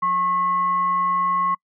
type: tone with frequency modulation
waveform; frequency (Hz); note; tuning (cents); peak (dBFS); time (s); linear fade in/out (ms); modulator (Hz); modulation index
sine; 1089; C#6; -31; -18; 0.02-1.55; 10; 910; 0.26
effects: noise-tail reverb RT60 0.1 s tail -26 dB re dry